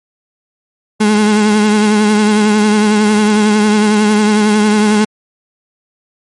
35% pulse tone with vibrato, 211.4 Hz, G#3, 31 cents sharp, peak -6 dBFS, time 1-5.05 s, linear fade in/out 10 ms, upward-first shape triangle, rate 11 Hz, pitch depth 45 cents each way, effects MP3 48 kbps

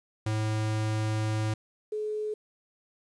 square / sine tone pair in turn, 108.5 / 426.1 Hz, A2 / G#4, -24 / +44 cents, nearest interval 2 octaves, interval 2368 cents, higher second, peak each -27 / -29 dBFS, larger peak first, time 0.26-1.54 / 1.92-2.34 s, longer first, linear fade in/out 5 ms, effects resampled to 22050 Hz + 10-bit

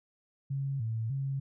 sine tone with pitch steps, 137.4 / 112.2 / 136.4 Hz, C#3 / A2 / C#3, -15 / +34 / -28 cents, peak -30 dBFS, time 0.5-1.4 s, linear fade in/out 10 ms, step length 300 ms, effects none

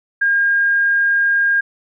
sine tone, 1616 Hz, G#6, 48 cents flat, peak -12 dBFS, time 0.21-1.61 s, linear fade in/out 10 ms, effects none

